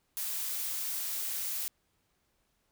blue noise, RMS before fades -35 dBFS, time 0.17-1.68 s, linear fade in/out 0 ms, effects pink hiss -75 dBFS RMS until 2.71 s

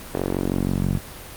sawtooth tone with band-pass filter sweep, 46.25 Hz, F#1, in tune, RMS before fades -23 dBFS, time 0.14-0.98 s, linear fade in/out 10 ms, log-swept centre 460 to 150 Hz, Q 1.5, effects pink hiss -38 dBFS RMS until 1.36 s + Opus 32 kbps

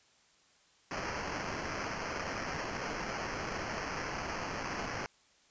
white noise with sample-and-hold, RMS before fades -38 dBFS, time 0.91-5.06 s, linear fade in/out 0 ms, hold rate 3675 Hz, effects white hiss -66 dBFS RMS until 5.5 s + resampled to 16000 Hz

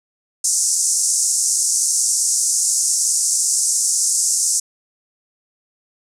white band-pass noise, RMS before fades -18 dBFS, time 0.44-4.6 s, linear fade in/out 5 ms, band 5600 to 9400 Hz, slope 48 dB/octave, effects none

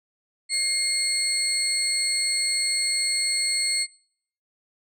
sine tone cluster, 2130 / 4347 / 8160 Hz, C7 / C#8 / C9, +30 / -35 / -44 cents, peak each -27 / -23 / -25 dBFS, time 0.49-3.87 s, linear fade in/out 50 ms, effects noise-tail reverb RT60 0.6 s tail -24 dB re dry + tanh soft clip ceiling -16 dBFS

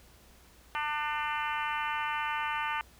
harmonic tone, 299.2 Hz, D4, 32 cents sharp, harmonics 3 / 4 / 5 / 6 / 7 / 8 / 9 / 10, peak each -34 / -36 / -38 / -40 / -41 / -42 / -43 / -44 dBFS, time 0.75-2.81 s, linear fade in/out 0 ms, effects added 60 Hz sine -59 dBFS peak until 2.99 s + pink hiss -59 dBFS RMS until 2.99 s

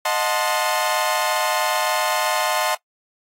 sawtooth chord, D# diminished seventh, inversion none, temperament equal with one note detuned, 622.3 / 727.7 / 880 / 1046.5 Hz, D#5 / F#5 / A5 / C6, 0 / -29 / 0 / 0 cents, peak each -21 dBFS, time 0.05-2.75 s, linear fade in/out 5 ms, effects noise-tail reverb RT60 0.1 s tail -21 dB re dry + AAC 48 kbps

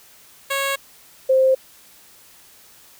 10% pulse / sine tone pair in turn, 550 / 525.3 Hz, C#5 / C5, -14 / +7 cents, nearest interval minor second, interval 79 cents, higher first, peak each -12 dBFS, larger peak neither, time 0.5-0.76 / 1.29-1.55 s, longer neither, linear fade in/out 10 ms, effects white hiss -49 dBFS RMS until 2.99 s

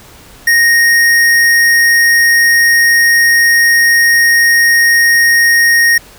sine tone with hard clipping, 1862 Hz, A#6, 2 cents flat, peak -7 dBFS, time 0.47-5.98 s, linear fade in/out 5 ms, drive 17 dB, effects pink hiss -38 dBFS RMS until 6.18 s

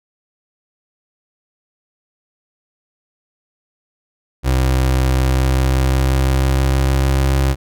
30% pulse tone with pitch glide, 64.9 to 67.23 Hz, C2 to C2, -13 to +48 cents, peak -10 dBFS, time 4.43-7.56 s, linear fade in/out 50 ms, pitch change +61 cents, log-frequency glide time 5.14-7.27 s, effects none

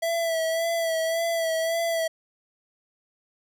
square tone with vibrato, 659.3 Hz, E5, in tune, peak -24 dBFS, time 0.02-2.08 s, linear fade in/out 10 ms, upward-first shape sine, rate 1.8 Hz, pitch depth 35 cents each way, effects none

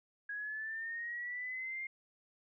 sine linear sweep, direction up, 1650 to 2124 Hz, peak -38 dBFS, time 0.29-1.87 s, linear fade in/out 5 ms, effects none

